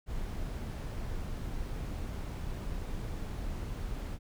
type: noise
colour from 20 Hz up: brown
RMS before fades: -37 dBFS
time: 0.06-4.19 s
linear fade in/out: 50 ms
effects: none